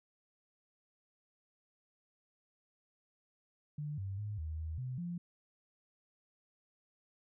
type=tone with pitch steps; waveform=sine; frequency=148.4 / 97.2 / 104.5 / 78.6 / 79.6 / 127.5 / 174 Hz; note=D3 / G2 / G#2 / D#2 / D#2 / C3 / F3; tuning=+18 / -14 / +11 / +18 / +40 / -44 / -6 cents; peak=-37 dBFS; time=3.78-5.18 s; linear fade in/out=5 ms; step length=200 ms; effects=none